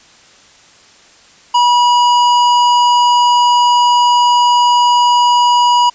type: tone with hard clipping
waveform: triangle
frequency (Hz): 970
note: B5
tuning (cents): -31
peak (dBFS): -9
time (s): 1.54-5.9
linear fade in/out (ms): 10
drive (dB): 17
effects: white hiss -44 dBFS RMS until 5.94 s + resampled to 16000 Hz